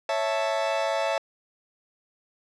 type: chord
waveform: 40% pulse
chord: A major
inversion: first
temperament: equal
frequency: 554.4 / 659.3 / 880 Hz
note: C#5 / E5 / A5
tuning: 0 / 0 / 0 cents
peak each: -28 / -26 / -29 dBFS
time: 0.09-1.18 s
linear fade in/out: 2 ms
effects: low-pass 5000 Hz 12 dB/octave